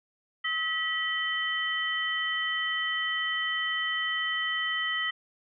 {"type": "tone cluster", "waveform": "sine", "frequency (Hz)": [1283, 1945, 3071], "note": ["E6", "B6", "G7"], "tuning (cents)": [-47, -27, -36], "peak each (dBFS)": [-35, -29, -32], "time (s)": [0.44, 5.11], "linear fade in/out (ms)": 10, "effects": []}